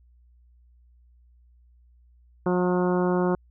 harmonic tone, 180 Hz, F#3, 47 cents flat, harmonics 1 / 2 / 3 / 4 / 5 / 6 / 7 / 8, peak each -24 / -24 / -30 / -34 / -33 / -35 / -38 / -39 dBFS, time 2.46-3.35 s, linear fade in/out 2 ms, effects added 60 Hz sine -54 dBFS peak until 3.5 s

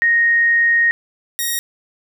sine / 5% pulse tone pair in turn, 1864.7 / 1876.6 Hz, A#6 / A#6, 0 / +11 cents, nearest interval unison, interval 11 cents, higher second, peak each -11 / -8 dBFS, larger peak second, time 0.02-0.91 / 1.39-1.59 s, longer first, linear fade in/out 0 ms, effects none

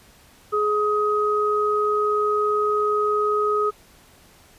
sine tone pair together, 420 / 1258.6 Hz, G#4 / D#6, +19 / +19 cents, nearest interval octave + perfect fifth, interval 1900 cents, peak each -21 dBFS, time 0.52-3.71 s, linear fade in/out 20 ms, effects pink hiss -52 dBFS RMS until 4.58 s + resampled to 32000 Hz

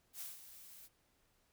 blue noise with ADSR envelope, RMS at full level -45 dBFS, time 0.13-0.89 s, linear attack 78 ms, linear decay 170 ms, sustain -11 dB, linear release 40 ms, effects pink hiss -75 dBFS RMS until 1.52 s

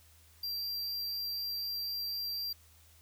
square tone, 4726 Hz, D8, 10 cents sharp, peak -35 dBFS, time 0.43-2.53 s, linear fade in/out 5 ms, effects added 80 Hz sine -61 dBFS peak until 3.01 s + white hiss -63 dBFS RMS until 3.01 s

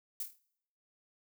violet noise with echo, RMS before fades -37 dBFS, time 0.2-0.23 s, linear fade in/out 2 ms, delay 26 ms, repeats 6, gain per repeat -6 dB, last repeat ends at 0.386 s, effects noise-tail reverb RT60 0.7 s tail -22 dB re dry

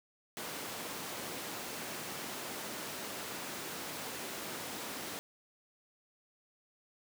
pink high-pass noise, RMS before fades -42 dBFS, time 0.37-5.19 s, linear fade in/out 0 ms, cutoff 230 Hz, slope 12 dB/octave, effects none

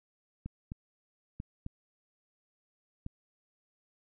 clicks, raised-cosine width 5 ms, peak -26 dBFS, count 5, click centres 0.46 / 0.719 / 1.401 / 1.664 / 3.064 s, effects none

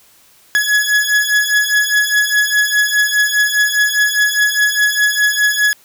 40% pulse beating tone pair, 1684 / 1688.9 Hz, G#6 / G#6, +24 / +29 cents, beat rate 4.9 Hz, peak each -14 dBFS, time 0.55-5.73 s, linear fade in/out 0 ms, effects white hiss -49 dBFS RMS until 5.84 s

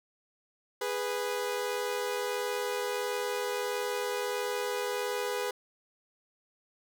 sawtooth tone pair together, 412.4 / 493.9 Hz, G#4 / B4, -12 / 0 cents, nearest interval minor third, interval 312 cents, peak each -30 / -29 dBFS, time 0.81-5.51 s, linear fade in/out 5 ms, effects none

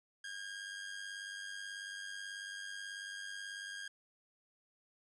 sawtooth tone with amplitude modulation, 1619 Hz, G#6, 45 cents flat, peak -37 dBFS, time 0.24-3.88 s, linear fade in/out 5 ms, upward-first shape sine, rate 98.3 Hz, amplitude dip 55%, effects resampled to 22050 Hz

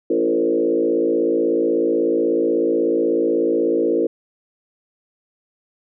sine tone with frequency modulation, 401.5 Hz, G4, 41 cents sharp, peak -15 dBFS, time 0.1-4.07 s, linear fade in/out 5 ms, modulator 56.3 Hz, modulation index 2, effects none

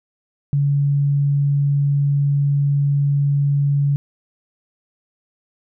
sine tone, 142 Hz, C#3, 42 cents sharp, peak -14 dBFS, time 0.53-3.96 s, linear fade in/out 0 ms, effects none

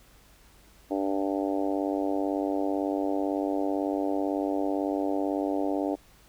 harmonic tone, 98 Hz, G2, in tune, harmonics 3 / 4 / 5 / 6 / 7 / 8 / 9, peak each -28 / -34 / -35 / -34 / -35 / -38 / -43 dBFS, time 0.9-5.96 s, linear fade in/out 20 ms, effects added 50 Hz sine -58 dBFS peak until 6.28 s + pink hiss -58 dBFS RMS until 6.28 s

